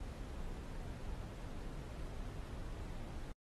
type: noise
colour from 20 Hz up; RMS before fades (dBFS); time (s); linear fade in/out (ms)
brown; -45; 0-3.32; 5
effects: AAC 32 kbps